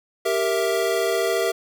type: chord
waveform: square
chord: E diminished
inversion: first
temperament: equal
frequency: 392 / 466.2 / 659.3 Hz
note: G4 / Bb4 / E5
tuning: 0 / 0 / 0 cents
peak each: -25 dBFS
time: 0.25-1.52 s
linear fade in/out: 10 ms
effects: none